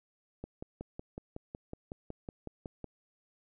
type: click train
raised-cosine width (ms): 2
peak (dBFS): -27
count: 14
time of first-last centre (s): 0.44-2.843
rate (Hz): 5.41
effects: none